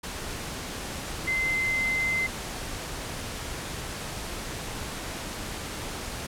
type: tone in noise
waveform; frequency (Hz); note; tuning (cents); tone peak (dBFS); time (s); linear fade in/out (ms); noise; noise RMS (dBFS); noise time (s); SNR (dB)
sine; 2068; C7; -21; -24; 1.27-2.27; 10; pink; -35; 0.03-6.27; +8
effects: low-pass 11000 Hz 12 dB/octave